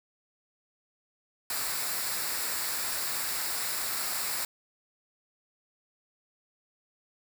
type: noise with comb filter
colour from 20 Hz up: white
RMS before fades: -32 dBFS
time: 1.5-4.45 s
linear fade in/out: 2 ms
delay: 0.32 ms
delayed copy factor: -0.55
effects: none